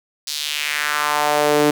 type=tone with high-pass filter sweep; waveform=sawtooth; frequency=148.5 Hz; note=D3; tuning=20 cents sharp; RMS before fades=-19 dBFS; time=0.27-1.71 s; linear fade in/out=5 ms; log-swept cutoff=4700 to 330 Hz; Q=2.2; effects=none